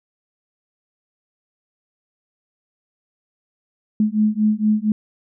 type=beating tone pair; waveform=sine; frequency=211.5 / 215.8 Hz; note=G#3 / A3; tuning=+32 / -33 cents; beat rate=4.3 Hz; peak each=-18 dBFS; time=4-4.92 s; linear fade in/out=2 ms; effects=none